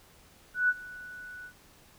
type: tone with ADSR envelope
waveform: sine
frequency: 1480 Hz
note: F#6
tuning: in tune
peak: -20 dBFS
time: 0.54-1.53 s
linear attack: 150 ms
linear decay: 41 ms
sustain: -21 dB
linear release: 79 ms
effects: pink hiss -58 dBFS RMS until 1.98 s